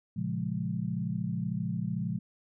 sine chord, Bb minor seventh, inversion none, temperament equal, 116.54 / 138.59 / 174.61 / 207.7 Hz, Bb2 / Db3 / F3 / Ab3, 0 / 0 / 0 / 0 cents, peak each -36 / -37 / -33 / -36 dBFS, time 0.16-2.19 s, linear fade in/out 10 ms, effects none

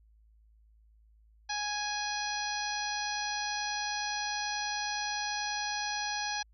harmonic tone, 830.6 Hz, G#5, in tune, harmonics 1 / 2 / 3 / 4 / 5 / 6 / 7, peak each -36 / -38 / -42 / -44 / -40 / -42 / -41 dBFS, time 1.49-6.43 s, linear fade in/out 10 ms, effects added 54 Hz sine -59 dBFS peak until 6.53 s

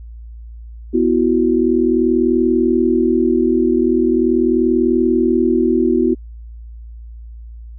sine chord, B suspended fourth, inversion none, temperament equal, 246.9 / 329.6 / 370 Hz, B3 / E4 / F#4, 0 / 0 / 0 cents, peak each -16 dBFS, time 0.93-6.15 s, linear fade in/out 20 ms, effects added 57 Hz sine -31 dBFS peak until 7.78 s

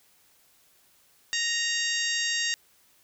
harmonic tone, 932.3 Hz, A#5, in tune, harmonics 2 / 3 / 4 / 5 / 6 / 7 / 8, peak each -30 / -32 / -33 / -34 / -35 / -35 / -36 dBFS, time 1.33-2.54 s, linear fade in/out 0 ms, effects white hiss -62 dBFS RMS until 3.03 s

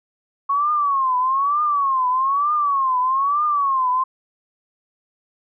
sine tone with vibrato, 1101 Hz, C#6, 12 cents flat, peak -16 dBFS, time 0.49-4.04 s, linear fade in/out 10 ms, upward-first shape triangle, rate 1.1 Hz, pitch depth 180 cents each way, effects none

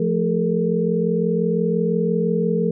sine tone cluster, 173.6 / 219.4 / 419.9 / 460.1 Hz, F3 / A3 / G#4 / A#4, -10 / -5 / +19 / -23 cents, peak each -21 / -24 / -24 / -22 dBFS, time 0-2.71 s, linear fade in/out 5 ms, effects none

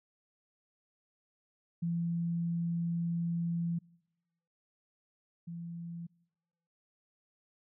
sine tone pair in turn, 169.5 / 169.5 Hz, E3 / E3, +49 / +49 cents, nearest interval unison, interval 0 cents, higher neither, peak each -30 / -39 dBFS, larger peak first, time 1.82-3.79 / 5.47-6.07 s, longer first, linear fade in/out 10 ms, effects noise-tail reverb RT60 1.0 s tail -26 dB re dry

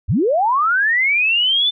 sine linear sweep, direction up, 55 to 3551 Hz, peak -13 dBFS, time 0.08-1.71 s, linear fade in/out 20 ms, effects none

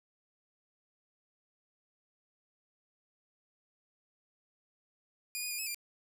10% pulse tone with pitch steps, 2447 / 2470 / 2424 / 2577 / 2392 Hz, D#7 / D#7 / D#7 / E7 / D7, -29 / -13 / -46 / -40 / +31 cents, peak -27 dBFS, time 5.35-5.745 s, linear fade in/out 0 ms, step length 79 ms, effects none

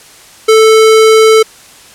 square tone, 440 Hz, A4, in tune, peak -3 dBFS, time 0.48-1.43 s, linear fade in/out 10 ms, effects white hiss -37 dBFS RMS until 1.94 s + low-pass 10000 Hz 12 dB/octave

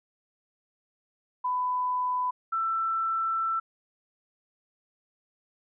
sine tone pair in turn, 999 / 1333.5 Hz, B5 / E6, +20 / +20 cents, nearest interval perfect fourth, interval 500 cents, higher second, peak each -25 dBFS, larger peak neither, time 1.44-2.31 / 2.52-3.6 s, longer second, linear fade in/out 10 ms, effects none

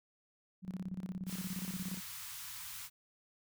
sine tone with tremolo, 185.3 Hz, F#3, 3 cents sharp, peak -36 dBFS, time 0.62-2.01 s, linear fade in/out 50 ms, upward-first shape square, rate 17 Hz, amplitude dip 80%
white band-stop noise, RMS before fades -46 dBFS, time 1.26-2.9 s, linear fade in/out 50 ms, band 170 to 900 Hz, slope 48 dB/octave
effects none

